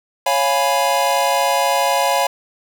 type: chord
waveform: square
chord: C# dominant seventh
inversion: none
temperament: equal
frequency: 554.4 / 698.5 / 830.6 / 987.8 Hz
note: C#5 / E#5 / G#5 / B5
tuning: 0 / 0 / 0 / 0 cents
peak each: -21 dBFS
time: 0.26-2.27 s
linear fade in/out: 5 ms
effects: none